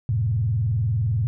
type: tone with vibrato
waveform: sine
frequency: 110 Hz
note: A2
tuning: in tune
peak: -19 dBFS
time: 0.09-1.27 s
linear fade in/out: 0 ms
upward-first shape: square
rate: 20 Hz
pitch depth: 270 cents each way
effects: none